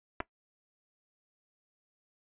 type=clicks; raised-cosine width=0.5 ms; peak=-19 dBFS; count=2; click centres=0.203 / 0.206 s; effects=noise-tail reverb RT60 0.1 s tail -18 dB re dry + resampled to 8000 Hz